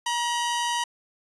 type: tone pair together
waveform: sawtooth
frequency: 951 / 3019 Hz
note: A#5 / F#7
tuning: +34 / +34 cents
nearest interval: octave + minor sixth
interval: 2000 cents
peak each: -21 / -29 dBFS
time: 0.06-0.84 s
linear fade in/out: 5 ms
effects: resampled to 24000 Hz